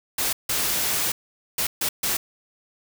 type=noise bursts at uneven times; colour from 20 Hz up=white; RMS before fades=-24 dBFS; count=5; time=0.18-0.33 / 0.49-1.12 / 1.58-1.67 / 1.81-1.89 / 2.03-2.17 s; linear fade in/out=5 ms; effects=none

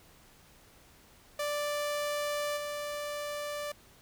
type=tone with level steps; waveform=sawtooth; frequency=587.3 Hz; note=D5; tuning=in tune; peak=-27 / -31 dBFS; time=1.39-3.72 s; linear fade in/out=5 ms; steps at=2.56 s; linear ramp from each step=20 ms; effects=pink hiss -59 dBFS RMS until 4.01 s

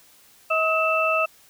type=tone cluster; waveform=sine; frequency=640 / 1278 / 2657 Hz; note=D#5 / D#6 / E7; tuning=+49 / +46 / +13 cents; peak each=-23 dBFS; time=0.5-1.26 s; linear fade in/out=10 ms; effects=white hiss -54 dBFS RMS until 1.49 s

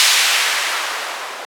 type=noise with low-pass filter sweep; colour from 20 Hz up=violet; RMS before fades=-18 dBFS; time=0-1.45 s; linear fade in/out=0 ms; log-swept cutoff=3200 to 700 Hz; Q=0.78; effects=high-pass 400 Hz 12 dB/octave

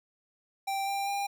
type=tone with pitch steps; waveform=square; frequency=784 / 792.7 / 801.4 Hz; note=G5 / G5 / G5; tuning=0 / +19 / +38 cents; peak=-30 dBFS; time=0.67-1.27 s; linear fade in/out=10 ms; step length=200 ms; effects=none

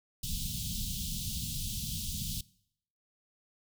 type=band-stop noise; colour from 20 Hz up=pink; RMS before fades=-36 dBFS; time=0.23-2.41 s; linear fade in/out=5 ms; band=220 to 3100 Hz; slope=48 dB/octave; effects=noise-tail reverb RT60 0.7 s tail -22 dB re dry

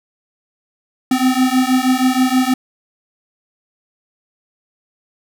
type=beating tone pair; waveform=square; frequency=254 / 260.3 Hz; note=B3 / C4; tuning=+49 / -9 cents; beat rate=6.3 Hz; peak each=-16 dBFS; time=1.11-2.54 s; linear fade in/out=5 ms; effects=none

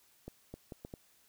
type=accelerating click train; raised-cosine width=2 ms; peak=-30 dBFS; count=5; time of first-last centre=0.28-0.939 s; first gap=260 ms; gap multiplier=0.7; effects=white hiss -67 dBFS RMS until 1.28 s

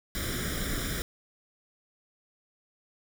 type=noise with comb filter; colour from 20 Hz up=pink; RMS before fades=-32 dBFS; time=0.15-1.02 s; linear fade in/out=0 ms; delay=0.56 ms; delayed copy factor=+0.85; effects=none

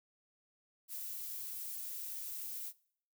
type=noise; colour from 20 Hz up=violet; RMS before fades=-43 dBFS; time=0.88-2.73 s; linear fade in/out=50 ms; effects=noise-tail reverb RT60 0.6 s tail -22 dB re dry

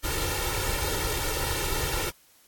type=noise with comb filter; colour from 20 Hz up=pink; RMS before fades=-28 dBFS; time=0.03-2.11 s; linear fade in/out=20 ms; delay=2.2 ms; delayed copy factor=+0.95; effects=white hiss -59 dBFS RMS until 2.47 s + AAC 64 kbps

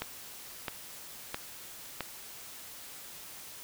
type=click train; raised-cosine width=0.3 ms; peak=-17 dBFS; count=4; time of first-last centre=0.02-2.007 s; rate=1.51 Hz; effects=white hiss -47 dBFS RMS until 3.63 s

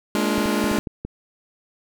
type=chord; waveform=sawtooth; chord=Bb dominant seventh; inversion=third; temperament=just; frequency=209.8 / 233.1 / 291.4 / 349.6 Hz; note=Ab3 / Bb3 / D4 / F4; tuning=+18 / 0 / -13 / +2 cents; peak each=-19 / -23 / -21 / -23 dBFS; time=0.15-0.79 s; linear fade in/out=0 ms
type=clicks; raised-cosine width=3 ms; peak=-16 dBFS; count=7; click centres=0.381 / 0.458 / 0.641 / 0.715 / 0.785 / 0.872 / 1.05 s
effects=none

